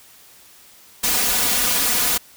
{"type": "noise with comb filter", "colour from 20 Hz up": "white", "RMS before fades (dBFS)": -19, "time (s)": [1.03, 2.18], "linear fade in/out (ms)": 10, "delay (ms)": 4.1, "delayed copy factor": 0.8, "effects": ["white hiss -48 dBFS RMS until 2.36 s"]}